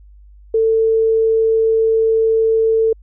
sine tone, 446.5 Hz, A4, 25 cents sharp, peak -11 dBFS, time 0.54-2.93 s, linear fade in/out 5 ms, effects added 50 Hz sine -40 dBFS peak until 3.02 s

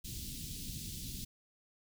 pink band-stop noise, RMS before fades -43 dBFS, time 0.04-1.25 s, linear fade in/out 10 ms, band 260 to 3400 Hz, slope 24 dB/octave, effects none

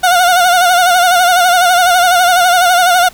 30% pulse tone with vibrato, 717 Hz, F5, 45 cents sharp, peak -4 dBFS, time 0.03-3.09 s, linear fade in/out 10 ms, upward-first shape sine, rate 12 Hz, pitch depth 66 cents each way, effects pink hiss -39 dBFS RMS until 3.13 s

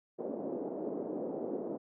pink band-pass noise, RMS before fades -38 dBFS, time 0.18-1.78 s, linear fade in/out 20 ms, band 250 to 570 Hz, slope 24 dB/octave, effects none

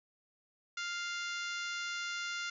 harmonic tone, 698.5 Hz, F5, in tune, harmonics 2 / 3 / 4 / 5 / 6 / 7 / 8 / 9 / 10, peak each -39 / -43 / -45 / -47 / -49 / -50 / -51 / -52 / -53 dBFS, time 0.77-2.5 s, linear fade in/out 5 ms, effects none

